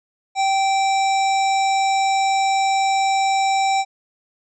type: harmonic tone with a mistuned harmonic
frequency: 778 Hz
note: G5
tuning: 13 cents flat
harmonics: 1 / 3 / 5 / 7 / 9 / 10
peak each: -16 / -26 / -30 / -33 / -35 / -36 dBFS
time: 0.35-3.85 s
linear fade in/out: 50 ms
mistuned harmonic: 10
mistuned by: -21 cents
effects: none